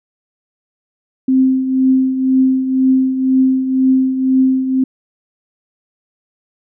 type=tone with tremolo; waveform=sine; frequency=261.6 Hz; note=C4; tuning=in tune; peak=-7 dBFS; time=1.28-4.84 s; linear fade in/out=5 ms; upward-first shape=triangle; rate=2 Hz; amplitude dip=65%; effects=none